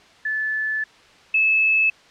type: tone pair in turn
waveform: sine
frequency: 1739 / 2606 Hz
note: A6 / E7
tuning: -21 / -20 cents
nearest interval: perfect fifth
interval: 701 cents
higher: second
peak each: -21 / -14 dBFS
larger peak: second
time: 0.25-0.84 / 1.34-1.9 s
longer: first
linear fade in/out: 5 ms
effects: white hiss -50 dBFS RMS until 2.1 s + low-pass 4000 Hz 12 dB/octave